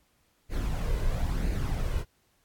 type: noise with flanger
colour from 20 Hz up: brown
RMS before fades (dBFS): -28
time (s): 0.49-2.05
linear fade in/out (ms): 50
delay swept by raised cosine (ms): 0.44 to 2.04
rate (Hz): 1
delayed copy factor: +0.5
effects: pink hiss -69 dBFS RMS until 2.44 s + AAC 64 kbps